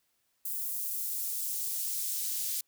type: noise with high-pass filter sweep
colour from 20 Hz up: white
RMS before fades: -34 dBFS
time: 0.45-2.61 s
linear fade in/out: 5 ms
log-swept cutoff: 11000 to 4600 Hz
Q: 0.7
effects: white hiss -75 dBFS RMS until 2.67 s